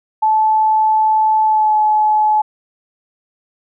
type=tone with pitch glide; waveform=sine; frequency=869 to 855.1 Hz; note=A5 to A5; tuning=-22 to -50 cents; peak=-10 dBFS; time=0.22-2.42 s; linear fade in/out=10 ms; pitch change=-28 cents; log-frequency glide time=1.44-1.76 s; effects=none